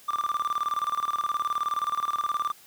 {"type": "tone with tremolo", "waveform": "triangle", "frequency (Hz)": 1184, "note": "D6", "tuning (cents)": 14, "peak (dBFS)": -21, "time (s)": [0.08, 2.52], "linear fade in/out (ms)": 10, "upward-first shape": "square", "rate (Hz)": 19, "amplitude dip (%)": 80, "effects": ["white hiss -53 dBFS RMS until 2.66 s", "high-pass 60 Hz 12 dB/octave"]}